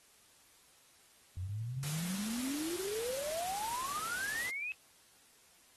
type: exponential sweep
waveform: sine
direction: up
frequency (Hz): 87.31 to 2603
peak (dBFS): -36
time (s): 1.37-4.72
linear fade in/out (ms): 0
type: noise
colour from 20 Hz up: white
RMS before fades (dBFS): -42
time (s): 1.83-4.5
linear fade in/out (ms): 0
effects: white hiss -64 dBFS RMS until 5.76 s + AAC 32 kbps